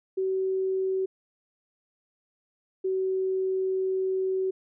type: tone pair in turn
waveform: sine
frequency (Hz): 379.6 / 378.1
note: F#4 / F#4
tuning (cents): +44 / +38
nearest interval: unison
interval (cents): 6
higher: first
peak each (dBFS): -24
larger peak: neither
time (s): 0.17-1.06 / 2.84-4.51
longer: second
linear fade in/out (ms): 10
effects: none